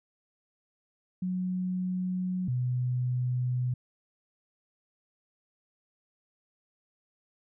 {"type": "tone pair in turn", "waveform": "sine", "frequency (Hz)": [183.4, 125.04], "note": ["F#3", "B2"], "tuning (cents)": [-15, 22], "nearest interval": "perfect fifth", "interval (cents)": 663, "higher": "first", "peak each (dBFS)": [-28, -26], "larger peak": "second", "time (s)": [[1.22, 2.48], [2.48, 3.74]], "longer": "neither", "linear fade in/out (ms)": 5, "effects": []}